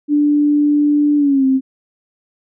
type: tone with pitch glide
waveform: sine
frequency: 293.7 to 264.7 Hz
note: D4 to C4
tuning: 0 to +20 cents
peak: -10 dBFS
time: 0.08-1.61 s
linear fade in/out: 50 ms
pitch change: -180 cents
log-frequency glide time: 1.17-1.45 s
effects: none